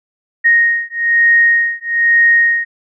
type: beating tone pair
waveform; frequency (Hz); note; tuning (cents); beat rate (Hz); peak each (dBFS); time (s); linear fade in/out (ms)
sine; 1864.7 / 1865.8; A#6 / A#6; 0 / +1; 1.1; -12; 0.44-2.65; 20
effects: none